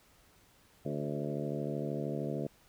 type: harmonic tone with a mistuned harmonic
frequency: 73.1 Hz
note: D2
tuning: 7 cents flat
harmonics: 2 / 3 / 4 / 5 / 6 / 7 / 8 / 9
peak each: -38 / -40 / -41 / -42 / -43 / -43 / -44 / -45 dBFS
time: 0.85-2.47 s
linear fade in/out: 5 ms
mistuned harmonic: 6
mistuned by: -30 cents
effects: pink hiss -64 dBFS RMS until 2.68 s